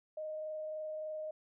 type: tone with frequency modulation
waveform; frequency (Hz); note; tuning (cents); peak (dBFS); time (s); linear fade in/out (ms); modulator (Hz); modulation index
sine; 620; D#5; -6; -38; 0.17-1.31; 5; 23.4; 0.21
effects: none